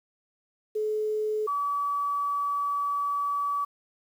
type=tone pair in turn; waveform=sine; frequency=428.8 / 1144.8 Hz; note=A4 / D6; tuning=-45 / -45 cents; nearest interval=octave + perfect fourth; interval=1700 cents; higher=second; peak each=-25 dBFS; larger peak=neither; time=0.75-1.47 / 1.47-3.65 s; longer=second; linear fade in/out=10 ms; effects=9-bit